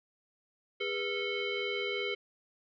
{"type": "tone with frequency modulation", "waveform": "sine", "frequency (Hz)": 1301, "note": "E6", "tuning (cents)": -23, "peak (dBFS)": -31, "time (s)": [0.8, 2.15], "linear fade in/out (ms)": 10, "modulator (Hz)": 895, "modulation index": 2.2, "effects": []}